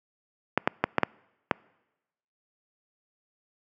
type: clicks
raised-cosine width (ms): 0.5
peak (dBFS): -5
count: 6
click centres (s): 0.576 / 0.675 / 0.84 / 0.983 / 1.033 / 1.512
effects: noise-tail reverb RT60 1.0 s tail -26 dB re dry + high-pass 150 Hz 12 dB/octave